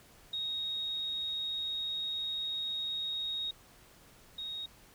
sine tone pair in turn, 3754 / 3754 Hz, A#7 / A#7, +11 / +11 cents, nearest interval unison, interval 0 cents, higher neither, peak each -33 / -37 dBFS, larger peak first, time 0.33-3.51 / 4.38-4.66 s, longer first, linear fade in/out 5 ms, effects pink hiss -59 dBFS RMS until 4.94 s

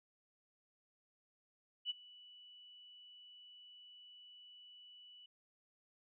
sine tone with ADSR envelope, 2960 Hz, F#7, in tune, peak -34 dBFS, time 1.85-5.26 s, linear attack 51 ms, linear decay 21 ms, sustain -22 dB, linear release 4 ms, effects none

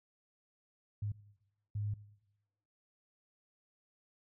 sine tone bursts at uneven times, 103.83 Hz, G#2, in tune, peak -34 dBFS, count 2, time 1.02-1.12 / 1.75-1.94 s, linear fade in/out 5 ms, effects noise-tail reverb RT60 1.0 s tail -20 dB re dry

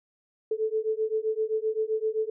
sine beating tone pair, 433.7 / 441.4 Hz, A4 / A4, -25 / +5 cents, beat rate 7.7 Hz, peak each -28 dBFS, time 0.51-2.3 s, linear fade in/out 5 ms, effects none

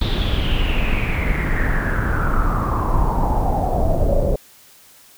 brown noise with low-pass filter sweep, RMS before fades -18 dBFS, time 0.01-4.36 s, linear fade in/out 5 ms, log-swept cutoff 3800 to 540 Hz, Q 7.5, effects white hiss -48 dBFS RMS until 5.17 s

